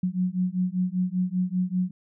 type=beating tone pair; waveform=sine; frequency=180.1 / 185.2 Hz; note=F#3 / F#3; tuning=-46 / +2 cents; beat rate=5.1 Hz; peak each=-26 dBFS; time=0.03-1.91 s; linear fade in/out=5 ms; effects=none